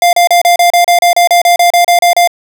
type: tone bursts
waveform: square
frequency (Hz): 698.5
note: F5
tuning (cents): 0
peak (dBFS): -5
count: 16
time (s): 0.02-2.275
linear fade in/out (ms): 2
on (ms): 110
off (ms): 33
effects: none